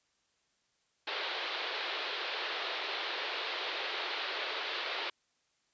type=band-pass noise; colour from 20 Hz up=white; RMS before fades=-37 dBFS; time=1.07-5.1 s; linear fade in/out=5 ms; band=350 to 4200 Hz; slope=48 dB/octave; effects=white hiss -75 dBFS RMS until 5.73 s + resampled to 16000 Hz